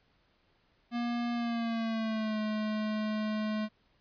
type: tone with pitch glide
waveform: square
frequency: 238.1 to 214.6 Hz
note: A#3 to A3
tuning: +37 to -43 cents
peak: -31 dBFS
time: 0.91-3.69 s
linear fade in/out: 50 ms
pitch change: -180 cents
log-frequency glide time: 1.33-2.39 s
effects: pink hiss -70 dBFS RMS until 4 s + resampled to 11025 Hz